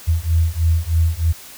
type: beating tone pair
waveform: sine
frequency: 80.7 / 83.9 Hz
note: E2 / E2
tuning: -36 / +31 cents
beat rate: 3.2 Hz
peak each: -17 dBFS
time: 0.07-1.33 s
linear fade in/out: 20 ms
effects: white hiss -39 dBFS RMS until 1.57 s